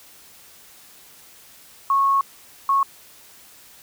sine tone bursts at uneven times, 1099 Hz, C#6, 15 cents flat, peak -15 dBFS, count 2, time 1.9-2.21 / 2.69-2.83 s, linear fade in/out 2 ms, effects white hiss -48 dBFS RMS until 3.82 s

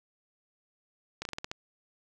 slowing click train, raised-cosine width 0.2 ms, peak -18 dBFS, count 7, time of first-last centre 1.22-1.515 s, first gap 32 ms, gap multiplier 1.17, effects none

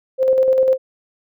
sine tone with tremolo, 523.3 Hz, C5, in tune, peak -10 dBFS, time 0.18-0.78 s, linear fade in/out 50 ms, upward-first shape square, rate 10 Hz, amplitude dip 35%, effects none

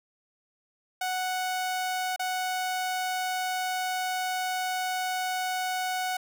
sawtooth tone with dropouts, 740 Hz, F#5, in tune, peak -24 dBFS, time 1.01-6.17 s, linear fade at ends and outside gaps 5 ms, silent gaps 2.162-2.194 s, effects none

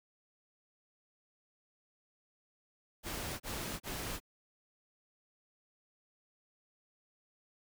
pink noise bursts, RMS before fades -40 dBFS, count 3, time 3.03-4.202 s, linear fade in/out 50 ms, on 370 ms, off 31 ms, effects none

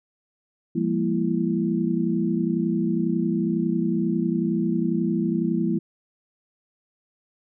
sine tone cluster, 172.7 / 202.9 / 234.8 / 333.7 Hz, F3 / G#3 / A#3 / E4, -19 / -40 / +13 / +21 cents, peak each -26 dBFS, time 0.75-5.79 s, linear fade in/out 10 ms, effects none

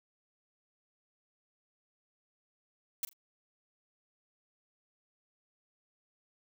blue noise with echo, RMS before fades -33 dBFS, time 3.03-3.05 s, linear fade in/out 2 ms, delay 41 ms, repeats 2, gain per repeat -15 dB, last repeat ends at 3.132 s, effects none

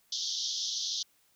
white band-pass noise, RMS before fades -34 dBFS, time 0.12-1.03 s, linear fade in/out 5 ms, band 3200 to 6200 Hz, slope 96 dB/octave, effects white hiss -68 dBFS RMS until 1.35 s

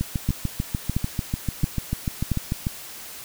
two click trains, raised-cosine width 5 ms, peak -9 / -11 dBFS, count 4 / 19, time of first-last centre 0.29-2.317 / 0.01-2.669 s, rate 1.48 / 6.77 Hz, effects white hiss -39 dBFS RMS until 3.24 s

